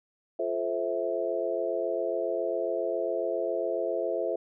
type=chord; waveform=sine; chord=F major seventh; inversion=none; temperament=just; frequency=349.2 / 436.5 / 523.8 / 654.8 Hz; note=F4 / A4 / C5 / E5; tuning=0 / -14 / +2 / -12 cents; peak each=-34 / -33 / -32 / -31 dBFS; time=0.39-4.36 s; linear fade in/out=5 ms; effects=none